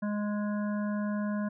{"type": "harmonic tone", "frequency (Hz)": 207.7, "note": "G#3", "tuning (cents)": 0, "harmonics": [1, 3, 5, 7, 8], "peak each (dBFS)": [-29, -39, -43, -46, -47], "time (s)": [0.02, 1.49], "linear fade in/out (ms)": 10, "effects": []}